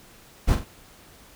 brown noise with echo, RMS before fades -18 dBFS, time 0.47-0.56 s, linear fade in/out 20 ms, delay 44 ms, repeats 2, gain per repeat -8 dB, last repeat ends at 0.648 s, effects pink hiss -51 dBFS RMS until 1.35 s

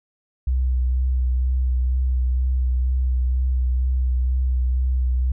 sine tone with vibrato, 63.3 Hz, B1, 43 cents sharp, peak -17 dBFS, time 0.47-5.32 s, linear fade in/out 5 ms, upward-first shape sine, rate 2.1 Hz, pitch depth 22 cents each way, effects none

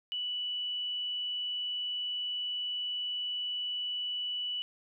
sine tone, 2960 Hz, F#7, in tune, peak -32 dBFS, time 0.12-4.62 s, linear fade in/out 0 ms, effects none

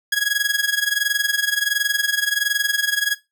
sawtooth tone with amplitude modulation, 1661.2 Hz, G#6, in tune, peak -11 dBFS, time 0.12-3.15 s, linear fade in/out 5 ms, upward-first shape sine, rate 21.4 Hz, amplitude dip 80%, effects noise-tail reverb RT60 0.2 s tail -17 dB re dry

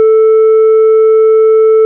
sine tone with tanh clipping, 440 Hz, A4, in tune, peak -4 dBFS, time 0-1.85 s, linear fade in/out 0 ms, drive 3 dB, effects none

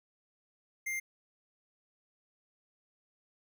square tone, 2100 Hz, C7, 6 cents sharp, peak -34 dBFS, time 0.86-1 s, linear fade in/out 10 ms, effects none

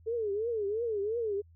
sine tone with vibrato, 434.4 Hz, A4, 22 cents flat, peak -29 dBFS, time 0.06-1.42 s, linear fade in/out 20 ms, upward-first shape triangle, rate 2.9 Hz, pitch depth 190 cents each way, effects added 83 Hz sine -55 dBFS peak until 1.55 s

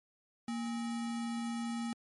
sine tone with sample-and-hold, 233.1 Hz, A#3, in tune, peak -34 dBFS, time 0.48-1.93 s, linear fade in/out 2 ms, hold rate 1050 Hz, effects MP3 48 kbps

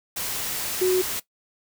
sine tone in noise, 368.8 Hz, F#4, 6 cents flat, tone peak -17 dBFS, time 0.81-1.02 s, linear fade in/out 10 ms, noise white, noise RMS -29 dBFS, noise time 0.16-1.2 s, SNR +9 dB, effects noise-tail reverb RT60 0.1 s tail -17 dB re dry

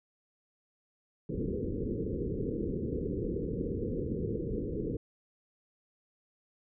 white low-pass noise, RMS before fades -34 dBFS, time 1.29-4.97 s, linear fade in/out 2 ms, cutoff 490 Hz, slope 96 dB/octave, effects none

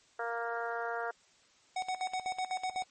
harmonic tone, 233.1 Hz, A#3, in tune, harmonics 2 / 3 / 4 / 5 / 6 / 7 / 8, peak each -39 / -38 / -42 / -45 / -39 / -44 / -50 dBFS, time 0.19-1.11 s, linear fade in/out 5 ms
square tone with tremolo, 745 Hz, F#5, 12 cents sharp, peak -32 dBFS, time 1.76-2.84 s, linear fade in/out 5 ms, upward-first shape square, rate 8 Hz, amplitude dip 80%
effects white hiss -65 dBFS RMS until 2.9 s + MP3 32 kbps

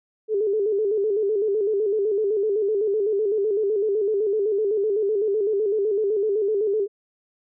sine tone with vibrato, 415.1 Hz, G#4, 1 cent flat, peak -19 dBFS, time 0.28-6.88 s, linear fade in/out 50 ms, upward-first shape square, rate 7.9 Hz, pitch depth 79 cents each way, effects none

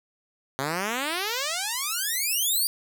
5% pulse exponential sweep, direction up, 130.81 to 4825 Hz, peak -15 dBFS, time 0.59-2.67 s, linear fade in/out 0 ms, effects none

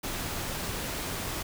pink noise, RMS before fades -34 dBFS, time 0.03-1.43 s, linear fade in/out 10 ms, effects none

